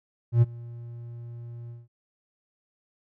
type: tone with ADSR envelope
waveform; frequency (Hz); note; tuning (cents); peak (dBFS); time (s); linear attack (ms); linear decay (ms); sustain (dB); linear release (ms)
triangle; 118.3; A#2; +26; -11; 0.32-1.88; 100; 28; -24; 180
effects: none